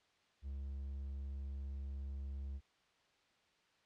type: tone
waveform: triangle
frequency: 68.6 Hz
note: C#2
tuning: 17 cents flat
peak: -39 dBFS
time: 0.42-2.61 s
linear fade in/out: 50 ms
effects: white hiss -73 dBFS RMS until 3.85 s + low-pass 4000 Hz 12 dB/octave